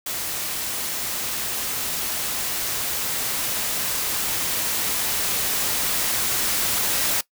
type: noise with level ramp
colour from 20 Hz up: white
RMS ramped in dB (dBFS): -28 to -22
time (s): 0.06-7.21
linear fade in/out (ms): 5
effects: noise-tail reverb RT60 0.1 s tail -20 dB re dry